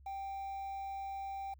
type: tone with quantisation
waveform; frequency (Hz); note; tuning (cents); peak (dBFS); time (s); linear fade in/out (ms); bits
triangle; 784; G5; 0; -37; 0.06-1.54; 5; 10
effects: added 68 Hz sine -56 dBFS peak until 1.59 s